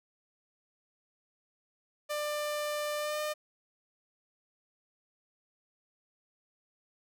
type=tone with pitch glide; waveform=sawtooth; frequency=595 to 605.1 Hz; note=D5 to D#5; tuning=+22 to -48 cents; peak=-28 dBFS; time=2.09-3.34 s; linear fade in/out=20 ms; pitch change=+30 cents; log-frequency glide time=2.97-3.2 s; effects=none